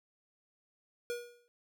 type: tone with exponential decay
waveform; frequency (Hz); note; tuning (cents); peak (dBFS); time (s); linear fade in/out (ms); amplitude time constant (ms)
square; 480.1; B4; -49; -33; 1.1-1.48; 0; 81
effects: none